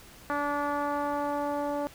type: tone with low-pass filter sweep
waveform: 10% pulse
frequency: 289.3 Hz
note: D4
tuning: 26 cents flat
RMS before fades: -30 dBFS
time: 0.3-1.87 s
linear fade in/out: 0 ms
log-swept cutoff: 1400 to 690 Hz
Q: 1.5
effects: pink hiss -51 dBFS RMS until 1.94 s